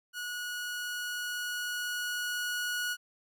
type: tone with level ramp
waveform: sawtooth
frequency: 1458 Hz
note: F#6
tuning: 26 cents flat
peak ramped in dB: -32 to -27 dBFS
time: 0.13-2.97 s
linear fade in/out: 50 ms
effects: none